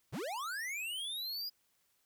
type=linear sweep; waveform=square; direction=up; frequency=72 to 4957 Hz; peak=-38 dBFS; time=0.12-1.5 s; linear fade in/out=20 ms; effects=white hiss -75 dBFS RMS until 2.05 s